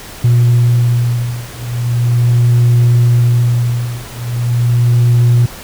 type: beating tone pair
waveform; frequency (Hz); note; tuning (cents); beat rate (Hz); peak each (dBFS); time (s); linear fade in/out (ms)
sine; 120 / 120.39; B2 / B2; -49 / -44; 0.39; -10; 0.24-5.46; 5
effects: tanh soft clip ceiling -4 dBFS + pink hiss -31 dBFS RMS until 5.63 s